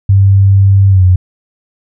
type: tone with pitch glide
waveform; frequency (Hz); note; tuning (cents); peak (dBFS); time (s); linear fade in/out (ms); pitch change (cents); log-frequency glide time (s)
sine; 98 to 91.44; G2 to F#2; 0 to -20; -3; 0.09-1.16; 5; -120; 0.89-1.04
effects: none